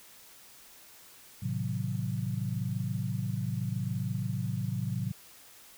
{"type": "chord", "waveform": "sine", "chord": "A diminished seventh", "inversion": "none", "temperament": "equal with one note detuned", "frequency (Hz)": [110, 130.81, 156.83, 185], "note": ["A2", "C3", "Eb3", "Gb3"], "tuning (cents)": [0, 0, 14, 0], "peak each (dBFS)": [-34, -34, -39, -36], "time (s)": [1.42, 5.12], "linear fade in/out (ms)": 10, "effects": ["white hiss -54 dBFS RMS until 5.77 s"]}